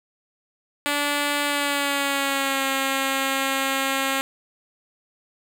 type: tone with pitch glide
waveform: 5% pulse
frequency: 289.6 to 270.2 Hz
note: D4 to C#4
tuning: -24 to -44 cents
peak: -10 dBFS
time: 0.86-4.21 s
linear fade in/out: 0 ms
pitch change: -120 cents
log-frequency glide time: 1.45-2.65 s
effects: none